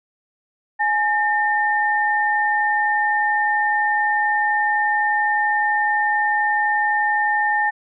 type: tone pair together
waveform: sine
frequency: 840 / 1807.9 Hz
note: G#5 / A6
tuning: +19 / +46 cents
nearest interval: octave + minor second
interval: 1327 cents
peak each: -19 dBFS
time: 0.79-7.71 s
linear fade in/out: 20 ms
effects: none